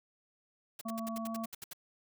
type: noise bursts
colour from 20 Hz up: white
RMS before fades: -44 dBFS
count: 11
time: 0.79-1.733 s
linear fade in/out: 5 ms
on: 23 ms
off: 69 ms
type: harmonic tone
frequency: 225.2 Hz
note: A3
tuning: 40 cents sharp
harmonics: 1 / 3 / 5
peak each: -37 / -42 / -44 dBFS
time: 0.85-1.46 s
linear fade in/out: 10 ms
effects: none